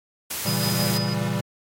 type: noise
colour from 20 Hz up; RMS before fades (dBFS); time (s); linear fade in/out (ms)
white; -29; 0.3-0.98; 10
type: chord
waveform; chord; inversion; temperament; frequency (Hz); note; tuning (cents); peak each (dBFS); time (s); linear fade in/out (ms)
square; A# diminished seventh; none; equal; 116.54 / 138.59 / 164.81 / 196; A#2 / C#3 / E3 / G3; 0 / 0 / 0 / 0; -29 / -31 / -30 / -28; 0.45-1.41; 10
type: tone with tremolo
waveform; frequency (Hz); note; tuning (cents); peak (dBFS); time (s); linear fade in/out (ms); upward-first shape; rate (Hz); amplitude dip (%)
sine; 4978; D#8; 0; -27; 0.46-1.14; 10; sine; 6.1; 55
effects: AAC 48 kbps